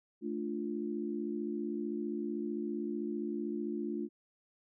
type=chord; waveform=sine; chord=D minor; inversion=second; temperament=equal; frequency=220 / 293.7 / 349.2 Hz; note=A3 / D4 / F4; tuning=0 / 0 / 0 cents; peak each=-38 / -39 / -38 dBFS; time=0.21-4.09 s; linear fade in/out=50 ms; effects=none